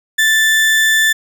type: tone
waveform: 35% pulse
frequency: 1762 Hz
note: A6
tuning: 2 cents sharp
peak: -8 dBFS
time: 0.18-1.13 s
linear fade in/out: 10 ms
effects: none